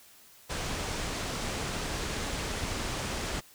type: low-pass noise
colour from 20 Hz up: pink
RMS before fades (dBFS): -34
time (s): 0.49-3.41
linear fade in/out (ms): 20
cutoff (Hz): 8700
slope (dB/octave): 24
effects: white hiss -56 dBFS RMS until 3.54 s